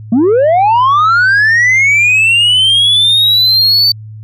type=linear sweep; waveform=sine; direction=up; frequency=210 to 4570 Hz; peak=-3 dBFS; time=0.12-3.92 s; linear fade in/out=5 ms; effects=tanh soft clip ceiling -5 dBFS + added 108 Hz sine -26 dBFS peak until 4.23 s